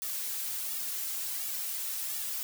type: noise with flanger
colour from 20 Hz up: blue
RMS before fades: -35 dBFS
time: 0.02-2.43 s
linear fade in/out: 0 ms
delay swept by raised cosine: 1.9 to 4.2 ms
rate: 1.4 Hz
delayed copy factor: -0.9
effects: none